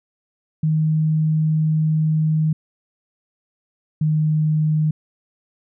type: tone pair in turn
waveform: sine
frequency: 156.3 / 154.5 Hz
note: D#3 / D#3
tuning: +8 / -12 cents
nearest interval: unison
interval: 20 cents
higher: first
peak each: -15 dBFS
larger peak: neither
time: 0.63-2.53 / 4.01-4.91 s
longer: first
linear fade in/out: 5 ms
effects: none